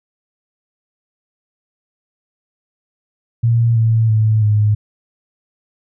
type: tone with pitch steps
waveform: sine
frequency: 116.5 / 112.73 / 109.08 / 105.54 Hz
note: A#2 / A2 / A2 / G#2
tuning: -1 / +42 / -15 / +28 cents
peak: -10 dBFS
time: 3.43-4.75 s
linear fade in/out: 10 ms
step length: 330 ms
effects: none